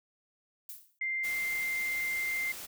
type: noise with exponential decay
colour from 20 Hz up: violet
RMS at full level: -40 dBFS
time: 0.69-0.99 s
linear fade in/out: 2 ms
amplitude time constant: 64 ms
type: tone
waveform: sine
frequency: 2093 Hz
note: C7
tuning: in tune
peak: -30 dBFS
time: 1.01-2.52 s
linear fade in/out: 5 ms
type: noise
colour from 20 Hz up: white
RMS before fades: -43 dBFS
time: 1.23-2.67 s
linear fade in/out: 20 ms
effects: none